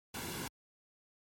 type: noise with comb filter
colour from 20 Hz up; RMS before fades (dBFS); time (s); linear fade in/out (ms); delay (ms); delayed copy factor
pink; -41; 0.14-0.48; 5; 1.6; -0.55
effects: high-pass 60 Hz 12 dB/octave + MP3 64 kbps